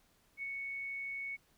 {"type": "tone with ADSR envelope", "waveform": "sine", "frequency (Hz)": 2217, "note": "C#7", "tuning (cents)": 0, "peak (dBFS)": -36, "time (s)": [0.37, 1.37], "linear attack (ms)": 60, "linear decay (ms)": 7, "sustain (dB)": -2, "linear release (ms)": 24, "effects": ["pink hiss -70 dBFS RMS until 1.57 s"]}